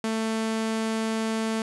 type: tone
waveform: sawtooth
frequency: 222.1 Hz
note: A3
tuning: 16 cents sharp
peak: -21 dBFS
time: 0.04-1.62 s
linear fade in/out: 2 ms
effects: resampled to 24000 Hz + 8-bit